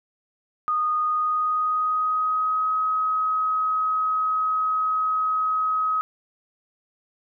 sine tone with pitch glide, 1233 to 1269.1 Hz, D#6 to D#6, -16 to +34 cents, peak -20 dBFS, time 0.68-6.01 s, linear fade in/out 0 ms, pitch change +50 cents, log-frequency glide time 0.96-2.72 s, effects none

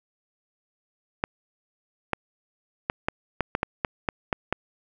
clicks, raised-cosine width 0.5 ms, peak -8 dBFS, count 11, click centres 1.239 / 2.133 / 2.899 / 3.085 / 3.407 / 3.551 / 3.631 / 3.848 / 4.088 / 4.328 / 4.526 s, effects 8-bit

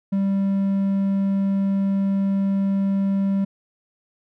triangle tone, 196 Hz, G3, in tune, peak -16 dBFS, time 0.12-3.45 s, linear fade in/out 10 ms, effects none

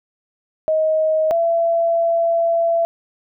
sine tone pair in turn, 629 / 671.6 Hz, D#5 / E5, +19 / +32 cents, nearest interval minor second, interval 113 cents, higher second, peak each -14 dBFS, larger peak neither, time 0.68-1.31 / 1.31-2.85 s, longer second, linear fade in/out 0 ms, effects none

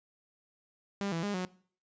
sawtooth tone with pitch steps, 199.8 / 165.9 / 204 / 183 Hz, G3 / E3 / G#3 / F#3, +33 / +11 / -31 / -19 cents, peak -28 dBFS, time 1.01-1.45 s, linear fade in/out 0 ms, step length 110 ms, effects noise-tail reverb RT60 0.5 s tail -21 dB re dry + resampled to 16000 Hz

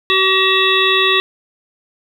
harmonic tone, 380.2 Hz, F#4, 47 cents sharp, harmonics 1 / 3 / 5 / 7 / 9 / 10, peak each -18 / -18 / -18 / -18 / -18 / -18 dBFS, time 0.1-1.2 s, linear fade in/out 0 ms, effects 7-bit

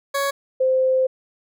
20% pulse / sine tone pair in turn, 557 / 519.9 Hz, C#5 / C5, +8 / -11 cents, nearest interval minor second, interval 119 cents, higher first, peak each -15 dBFS, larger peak neither, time 0.14-0.31 / 0.6-1.07 s, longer second, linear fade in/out 10 ms, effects none

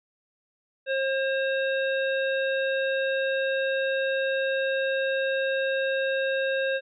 harmonic tone, 536 Hz, C5, 42 cents sharp, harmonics 1 / 3 / 5 / 7, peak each -25 / -29 / -36 / -38 dBFS, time 0.86-6.81 s, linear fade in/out 50 ms, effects none

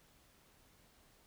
silence, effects pink hiss -67 dBFS RMS until 1.26 s

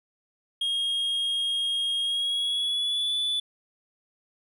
triangle tone with pitch glide, 3256 to 3470 Hz, G#7 to A7, -35 to -25 cents, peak -23 dBFS, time 0.61-3.4 s, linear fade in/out 5 ms, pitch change +110 cents, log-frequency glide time 2.02-3.15 s, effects none

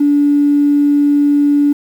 triangle tone, 288.9 Hz, D4, 28 cents flat, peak -4 dBFS, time 0-1.73 s, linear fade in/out 10 ms, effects tanh soft clip ceiling -6 dBFS + 7-bit

